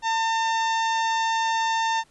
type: harmonic tone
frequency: 902 Hz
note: A5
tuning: 43 cents sharp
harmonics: 1 / 2 / 3 / 4 / 5 / 6 / 7 / 8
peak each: -22 / -29 / -36 / -34 / -41 / -40 / -40 / -45 dBFS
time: 0.02-2.04 s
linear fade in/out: 50 ms
effects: pink hiss -60 dBFS RMS until 2.1 s + resampled to 24000 Hz